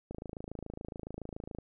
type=click train; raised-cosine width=2 ms; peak=-27 dBFS; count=41; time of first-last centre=0.11-1.586 s; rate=27.1 Hz; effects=none